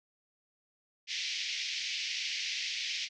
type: band-pass noise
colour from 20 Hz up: pink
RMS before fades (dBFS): -36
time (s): 1.07-3.09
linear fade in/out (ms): 50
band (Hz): 2100 to 5900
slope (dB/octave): 48
effects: none